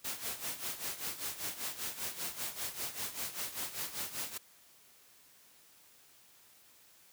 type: noise with tremolo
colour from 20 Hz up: white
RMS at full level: -37 dBFS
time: 0.04-4.38 s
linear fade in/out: 10 ms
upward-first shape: sine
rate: 5.1 Hz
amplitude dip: 75%
effects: white hiss -62 dBFS RMS until 7.12 s + high-pass 60 Hz 12 dB/octave